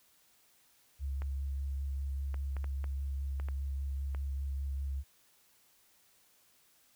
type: tone with vibrato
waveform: sine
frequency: 68.7 Hz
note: C#2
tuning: 15 cents flat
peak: -33 dBFS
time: 0.99-5.04 s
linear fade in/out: 50 ms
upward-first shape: sine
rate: 5 Hz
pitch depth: 17 cents each way
type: clicks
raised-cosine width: 0.5 ms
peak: -31 dBFS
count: 8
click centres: 1.22 / 2.343 / 2.567 / 2.643 / 2.842 / 3.399 / 3.486 / 4.148 s
effects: white hiss -67 dBFS RMS until 6.95 s